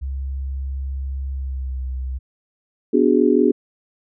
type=tone with pitch glide; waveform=sine; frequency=67.3 to 64.48 Hz; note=C2 to C2; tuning=+49 to -25 cents; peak=-23 dBFS; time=0.01-2.19 s; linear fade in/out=20 ms; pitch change=-74 cents; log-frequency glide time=1.31-1.8 s
type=chord; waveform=sine; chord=G# half-diminished seventh; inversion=first; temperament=equal with one note detuned; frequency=246.9 / 292.1 / 370 / 415.3 Hz; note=B3 / D4 / F#4 / G#4; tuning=0 / -9 / 0 / 0 cents; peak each=-18 dBFS; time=2.93-3.52 s; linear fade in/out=10 ms
effects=none